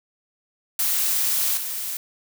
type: noise with level steps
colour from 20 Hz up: blue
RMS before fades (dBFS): -22 / -29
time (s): 0.79-1.97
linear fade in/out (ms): 2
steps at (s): 1.57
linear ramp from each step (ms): 5
effects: none